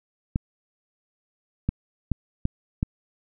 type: clicks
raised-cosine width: 5 ms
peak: -10 dBFS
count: 5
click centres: 0.359 / 1.69 / 2.117 / 2.454 / 2.829 s
effects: none